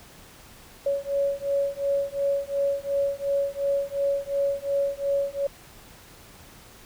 sine beating tone pair, 558 / 560.8 Hz, C#5 / C#5, +11 / +20 cents, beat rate 2.8 Hz, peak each -26 dBFS, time 0.86-5.47 s, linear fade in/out 5 ms, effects pink hiss -49 dBFS RMS until 6.85 s

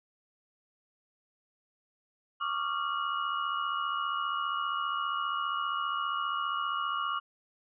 sine tone cluster, 1116 / 1191 / 1379 / 2901 Hz, C#6 / D6 / F6 / F#7, +11 / +24 / -22 / -35 cents, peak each -34 / -34 / -35 / -40 dBFS, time 2.4-7.2 s, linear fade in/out 20 ms, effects none

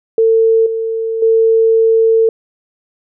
sine tone with level steps, 450 Hz, A4, 39 cents sharp, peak -7 / -15 / -7 dBFS, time 0.18-2.29 s, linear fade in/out 2 ms, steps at 0.66 / 1.22 s, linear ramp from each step 5 ms, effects none

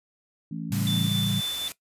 harmonic tone, 55.3 Hz, A1, 9 cents sharp, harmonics 3 / 4 / 5, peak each -33 / -35 / -37 dBFS, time 0.51-1.08 s, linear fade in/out 5 ms
sine chord, A dominant seventh, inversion none, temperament equal, 110 / 138.59 / 164.81 / 196 Hz, A2 / C#3 / E3 / G3, 0 / 0 / 0 / 0 cents, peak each -29 / -30 / -31 / -28 dBFS, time 0.7-1.41 s, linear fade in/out 20 ms
white noise, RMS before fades -36 dBFS, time 0.72-1.72 s, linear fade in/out 0 ms
triangle tone with tremolo, 3520 Hz, A7, in tune, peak -24 dBFS, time 0.87-1.68 s, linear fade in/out 0 ms, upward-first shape triangle, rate 3.9 Hz, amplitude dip 40%
effects noise-tail reverb RT60 0.1 s tail -17 dB re dry + resampled to 32000 Hz

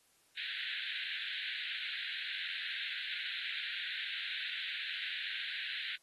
white band-pass noise, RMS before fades -41 dBFS, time 0.37-5.96 s, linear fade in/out 5 ms, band 1500 to 4000 Hz, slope 96 dB/octave, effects white hiss -70 dBFS RMS until 6.02 s + AAC 32 kbps

